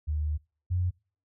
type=tone pair in turn; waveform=sine; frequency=75.7 / 90.02 Hz; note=D#2 / F#2; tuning=-47 / -47 cents; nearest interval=minor third; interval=300 cents; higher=second; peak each=-26 / -24 dBFS; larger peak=second; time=0.07-0.38 / 0.7-0.91 s; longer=first; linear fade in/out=20 ms; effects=noise-tail reverb RT60 0.4 s tail -26 dB re dry